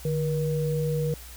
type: tone pair together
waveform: sine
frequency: 150.5 / 477.8 Hz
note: D3 / A#4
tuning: +43 / +43 cents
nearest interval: octave + minor sixth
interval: 2000 cents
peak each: -25 / -28 dBFS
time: 0.05-1.14 s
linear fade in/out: 2 ms
effects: added 60 Hz sine -43 dBFS peak until 1.36 s + white hiss -46 dBFS RMS until 1.36 s